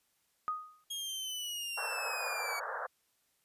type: tone with exponential decay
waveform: sine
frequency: 1244.5 Hz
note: D#6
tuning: in tune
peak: -29 dBFS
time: 0.48-0.84 s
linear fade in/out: 0 ms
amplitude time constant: 78 ms
type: linear sweep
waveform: sawtooth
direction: down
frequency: 3276 to 2252 Hz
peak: -34 dBFS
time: 0.9-2.6 s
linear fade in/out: 10 ms
type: band-pass noise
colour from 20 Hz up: white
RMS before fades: -39 dBFS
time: 1.77-2.87 s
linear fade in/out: 10 ms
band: 460 to 1700 Hz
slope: 96 dB/octave
effects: white hiss -75 dBFS RMS until 3.44 s + resampled to 32000 Hz

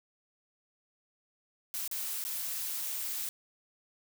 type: noise with dropouts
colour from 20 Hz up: blue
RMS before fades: -36 dBFS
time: 1.74-3.29 s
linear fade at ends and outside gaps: 0 ms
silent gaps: 1.877-1.913 / 2.24-2.25 s
effects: none

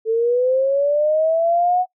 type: linear sweep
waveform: sine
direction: up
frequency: 440 to 738 Hz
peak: -14 dBFS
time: 0.05-1.86 s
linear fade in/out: 50 ms
effects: noise-tail reverb RT60 0.1 s tail -21 dB re dry

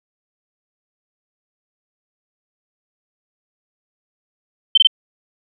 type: tone bursts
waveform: sine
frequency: 3096 Hz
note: G7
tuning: 22 cents flat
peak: -7 dBFS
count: 3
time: 4.75-4.872 s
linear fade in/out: 5 ms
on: 26 ms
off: 22 ms
effects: none

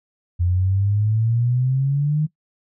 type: exponential sweep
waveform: sine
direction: up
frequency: 86.6 to 155.56 Hz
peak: -16 dBFS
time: 0.39-2.27 s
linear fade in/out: 20 ms
effects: noise-tail reverb RT60 0.1 s tail -20 dB re dry

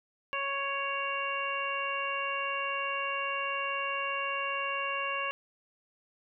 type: harmonic tone with a mistuned harmonic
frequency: 554.4 Hz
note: C#5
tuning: in tune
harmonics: 1 / 2 / 3 / 4 / 5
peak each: -39 / -34 / -39 / -40 / -35 dBFS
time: 0.33-5.31 s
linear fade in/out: 0 ms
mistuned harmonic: 4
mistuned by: +17 cents
effects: none

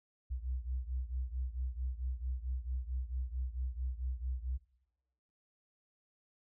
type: beating tone pair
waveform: sine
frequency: 61.74 / 66.24 Hz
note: B1 / C2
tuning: 0 / +22 cents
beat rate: 4.5 Hz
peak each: -36 / -39 dBFS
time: 0.3-4.58 s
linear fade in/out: 20 ms
effects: noise-tail reverb RT60 0.9 s tail -21 dB re dry + tanh soft clip ceiling -29 dBFS

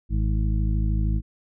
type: harmonic tone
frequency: 53.1 Hz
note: G#1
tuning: 39 cents sharp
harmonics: 1 / 2 / 3 / 4 / 6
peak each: -21 / -27 / -31 / -33 / -37 dBFS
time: 0.09-1.22 s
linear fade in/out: 50 ms
effects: none

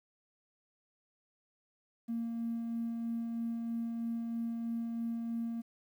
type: tone with tremolo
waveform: triangle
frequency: 231.1 Hz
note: A#3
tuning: 15 cents flat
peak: -29 dBFS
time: 2.08-5.62 s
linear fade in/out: 20 ms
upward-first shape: sine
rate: 3.1 Hz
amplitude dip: 35%
effects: tanh soft clip ceiling -30 dBFS + 11-bit

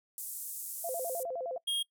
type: band-pass noise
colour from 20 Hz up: pink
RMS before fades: -41 dBFS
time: 0.18-1.23 s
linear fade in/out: 0 ms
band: 8700 to 15000 Hz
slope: 24 dB/octave
type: tone with vibrato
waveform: sine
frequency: 592 Hz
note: D5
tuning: 14 cents sharp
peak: -34 dBFS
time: 0.84-1.58 s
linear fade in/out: 5 ms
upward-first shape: square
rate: 9.7 Hz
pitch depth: 240 cents each way
type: tone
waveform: square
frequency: 3252 Hz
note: G#7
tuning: 37 cents flat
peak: -30 dBFS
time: 1.67-1.83 s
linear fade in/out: 10 ms
effects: noise-tail reverb RT60 0.1 s tail -23 dB re dry

